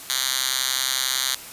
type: tone with high-pass filter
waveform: 5% pulse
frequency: 131 Hz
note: C3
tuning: 2 cents sharp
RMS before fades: -24 dBFS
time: 0.1-1.35 s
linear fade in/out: 0 ms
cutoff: 3300 Hz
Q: 0.96
effects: white hiss -39 dBFS RMS until 1.52 s + resampled to 32000 Hz